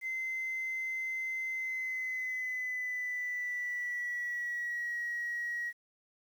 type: tone with pitch glide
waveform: sine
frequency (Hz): 2065 to 1904.6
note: C7 to A#6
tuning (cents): -23 to +37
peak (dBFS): -32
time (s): 0.01-5.73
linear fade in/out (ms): 50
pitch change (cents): -140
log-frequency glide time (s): 1.51-4.97
effects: tanh soft clip ceiling -30 dBFS + 10-bit